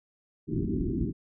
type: low-pass noise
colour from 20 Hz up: white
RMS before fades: -29 dBFS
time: 0.47-1.13 s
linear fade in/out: 50 ms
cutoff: 380 Hz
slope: 96 dB/octave
effects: none